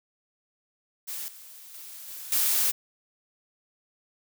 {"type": "noise with level steps", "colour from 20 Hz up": "blue", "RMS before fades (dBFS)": [-35, -47, -43, -40, -24], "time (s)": [1.07, 2.72], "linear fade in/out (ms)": 20, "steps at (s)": [1.28, 1.74, 2.08, 2.32], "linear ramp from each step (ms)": 2, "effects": []}